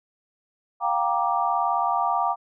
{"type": "chord", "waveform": "sine", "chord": "G minor seventh", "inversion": "third", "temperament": "just", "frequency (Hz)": [705.6, 784, 940.8, 1176], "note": ["F5", "G5", "Bb5", "D6"], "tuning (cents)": [18, 0, 16, 2], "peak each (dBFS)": -26, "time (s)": [0.8, 2.36], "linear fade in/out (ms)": 50, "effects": []}